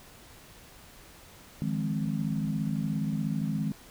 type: chord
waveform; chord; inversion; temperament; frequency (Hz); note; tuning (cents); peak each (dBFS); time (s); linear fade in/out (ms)
sine; F minor seventh; third; equal with one note detuned; 155.56 / 172.61 / 207.7 / 261.6; Eb3 / F3 / Ab3 / C4; 0 / -20 / 0 / 0; -31 / -37 / -31 / -36; 1.62-3.72; 0
effects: pink hiss -52 dBFS RMS until 3.9 s